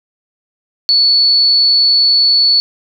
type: tone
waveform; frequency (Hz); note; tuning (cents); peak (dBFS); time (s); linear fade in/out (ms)
sine; 4435; C#8; 0; -7; 0.89-2.6; 0
effects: none